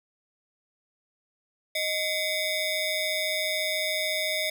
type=ring-modulated tone; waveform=20% pulse; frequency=1432 Hz; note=F6; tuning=43 cents sharp; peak=-18 dBFS; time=1.75-4.5 s; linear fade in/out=5 ms; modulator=809 Hz; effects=none